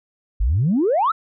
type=exponential sweep; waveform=sine; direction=up; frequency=45 to 1379 Hz; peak=-14 dBFS; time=0.4-1.12 s; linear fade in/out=10 ms; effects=tanh soft clip ceiling -11 dBFS